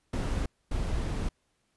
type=noise bursts at uneven times; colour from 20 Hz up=brown; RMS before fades=-30 dBFS; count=2; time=0.13-0.46 / 0.71-1.29 s; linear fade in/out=5 ms; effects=pink hiss -74 dBFS RMS until 1.76 s + resampled to 24000 Hz